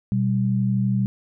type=tone pair together; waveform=sine; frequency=123 / 195.25 Hz; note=B2 / G3; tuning=-7 / -7 cents; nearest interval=minor sixth; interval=800 cents; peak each=-21 dBFS; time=0.12-1.06 s; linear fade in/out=0 ms; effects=none